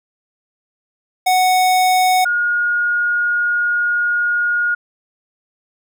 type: tone pair in turn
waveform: square / sine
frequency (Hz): 740 / 1433.7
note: F#5 / F6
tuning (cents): 0 / +45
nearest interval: major seventh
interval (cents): 1145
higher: second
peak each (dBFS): -12 / -14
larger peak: first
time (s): 1.26-2.25 / 2.25-4.75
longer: second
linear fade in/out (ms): 10
effects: none